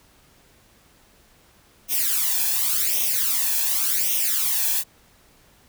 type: noise with flanger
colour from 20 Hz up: blue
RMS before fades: -22 dBFS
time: 1.88-4.84 s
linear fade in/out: 50 ms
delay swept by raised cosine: 0.33 to 1.2 ms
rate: 0.89 Hz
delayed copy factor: +0.8
effects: pink hiss -56 dBFS RMS until 5.68 s